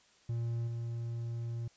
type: tone with level steps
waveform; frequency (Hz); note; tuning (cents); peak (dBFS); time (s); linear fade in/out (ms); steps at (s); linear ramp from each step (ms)
triangle; 117; A#2; +7; -30 / -33; 0.29-1.68; 5; 0.67; 10
effects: white hiss -65 dBFS RMS until 1.76 s + resampled to 16000 Hz